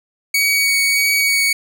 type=tone with vibrato; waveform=sawtooth; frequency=2247 Hz; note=C#7; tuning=23 cents sharp; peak=-10 dBFS; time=0.34-1.53 s; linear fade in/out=5 ms; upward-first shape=triangle; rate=1.6 Hz; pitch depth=12 cents each way; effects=none